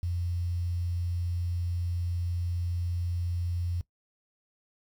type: tone with quantisation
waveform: sine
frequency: 87.31 Hz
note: F2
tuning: in tune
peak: -28 dBFS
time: 0.03-3.81 s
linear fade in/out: 0 ms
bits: 9
effects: noise-tail reverb RT60 0.1 s tail -19 dB re dry